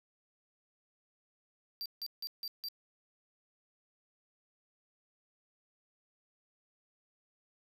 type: tone bursts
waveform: square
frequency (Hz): 4699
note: D8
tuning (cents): 0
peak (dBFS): -38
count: 5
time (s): 1.81-2.685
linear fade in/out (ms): 0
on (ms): 47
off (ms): 160
effects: none